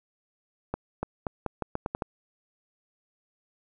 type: accelerating click train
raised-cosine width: 1 ms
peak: -15 dBFS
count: 9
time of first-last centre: 0.74-2.022 s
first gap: 290 ms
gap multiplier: 0.82
effects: none